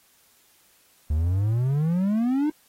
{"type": "exponential sweep", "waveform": "triangle", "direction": "up", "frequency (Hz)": [72.9, 311.1], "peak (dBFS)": -18, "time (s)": [1.1, 2.5], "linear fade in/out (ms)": 5, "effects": ["white hiss -60 dBFS RMS until 2.68 s", "AAC 48 kbps"]}